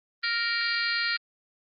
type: harmonic tone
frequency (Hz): 466.2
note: A#4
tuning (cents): 0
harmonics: 3 / 4 / 5 / 6 / 7 / 8 / 9 / 10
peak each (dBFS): -31 / -30 / -33 / -39 / -41 / -42 / -31 / -34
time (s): 0.23-1.17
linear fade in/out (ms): 10
effects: Opus 24 kbps